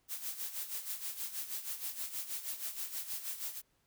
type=noise with tremolo; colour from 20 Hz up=blue; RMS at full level=-38 dBFS; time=0.08-3.62 s; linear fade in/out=50 ms; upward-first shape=sine; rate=6.3 Hz; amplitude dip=70%; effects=pink hiss -75 dBFS RMS until 3.86 s